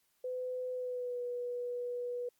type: tone with pitch glide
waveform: sine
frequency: 505 to 488.1 Hz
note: B4 to B4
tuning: +39 to -20 cents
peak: -35 dBFS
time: 0.24-2.29 s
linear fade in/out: 5 ms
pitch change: -59 cents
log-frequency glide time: 0.73-1.21 s
effects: white hiss -75 dBFS RMS until 2.39 s + Opus 48 kbps